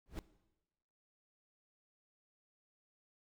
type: noise with exponential growth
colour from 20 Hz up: brown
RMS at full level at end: -36 dBFS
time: 0.06-0.19 s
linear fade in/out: 0 ms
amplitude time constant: 27 ms
effects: noise-tail reverb RT60 1.0 s tail -17 dB re dry